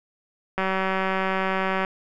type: click train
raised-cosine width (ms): 0.5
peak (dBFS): -10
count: 242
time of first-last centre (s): 0.58-1.848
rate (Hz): 190
effects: none